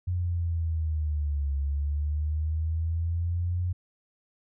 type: linear two-way sweep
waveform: sine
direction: down then up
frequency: 90.1 to 69.3 to 90.1 Hz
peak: -25 dBFS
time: 0.07-3.73 s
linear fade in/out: 10 ms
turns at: 1.55 s
effects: none